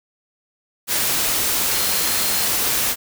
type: tone in noise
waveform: sine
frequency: 4196 Hz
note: C8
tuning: 4 cents sharp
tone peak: -30 dBFS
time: 1.7-2.49 s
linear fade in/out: 50 ms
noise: white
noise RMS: -20 dBFS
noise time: 0.87-2.96 s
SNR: -13 dB
effects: none